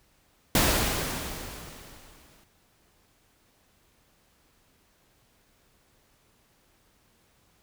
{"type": "noise with exponential decay", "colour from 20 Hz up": "pink", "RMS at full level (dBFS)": -20, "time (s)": [0.55, 2.44], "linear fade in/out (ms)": 2, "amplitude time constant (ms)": 410, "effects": ["pink hiss -65 dBFS RMS until 7.62 s"]}